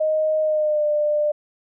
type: tone with pitch glide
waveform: sine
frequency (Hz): 622.3 to 597.3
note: D#5 to D5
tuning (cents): 0 to +29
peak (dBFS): -17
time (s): 0-1.32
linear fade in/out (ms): 10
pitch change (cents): -71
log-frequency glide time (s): 0.41-0.86
effects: none